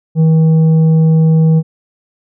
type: tone with tanh clipping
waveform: triangle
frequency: 160.1 Hz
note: D#3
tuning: 50 cents sharp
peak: -7 dBFS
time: 0.15-1.63 s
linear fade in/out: 50 ms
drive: 10 dB
effects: none